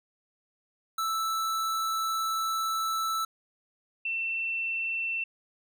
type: tone pair in turn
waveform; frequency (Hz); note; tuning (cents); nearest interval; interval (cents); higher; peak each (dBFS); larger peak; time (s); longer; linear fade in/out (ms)
square / sine; 1318.5 / 2689; E6 / E7; 0 / +34; octave; 1234; second; -28; neither; 0.98-3.25 / 4.05-5.24; first; 5
effects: none